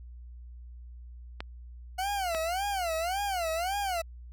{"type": "clicks", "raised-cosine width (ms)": 0.3, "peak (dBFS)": -19, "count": 2, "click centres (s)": [1.405, 2.348]}
{"type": "tone with vibrato", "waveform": "40% pulse", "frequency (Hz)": 723, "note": "F#5", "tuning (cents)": -40, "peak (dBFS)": -28, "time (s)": [1.98, 4.02], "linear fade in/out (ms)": 10, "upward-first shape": "sine", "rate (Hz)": 1.8, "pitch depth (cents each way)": 210}
{"effects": ["added 60 Hz sine -43 dBFS peak until 4.32 s"]}